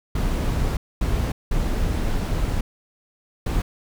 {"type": "noise bursts at uneven times", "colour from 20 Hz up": "brown", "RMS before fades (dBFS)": -22, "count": 4, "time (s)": [[0.15, 0.77], [1.01, 1.32], [1.51, 2.61], [3.46, 3.62]], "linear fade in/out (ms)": 5, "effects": []}